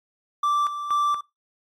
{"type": "tone with tremolo", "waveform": "triangle", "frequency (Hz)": 1171, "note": "D6", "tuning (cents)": -5, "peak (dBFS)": -17, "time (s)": [0.43, 1.21], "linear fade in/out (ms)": 5, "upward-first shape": "square", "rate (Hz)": 2.1, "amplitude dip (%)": 65, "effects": ["noise-tail reverb RT60 0.2 s tail -19 dB re dry", "MP3 64 kbps"]}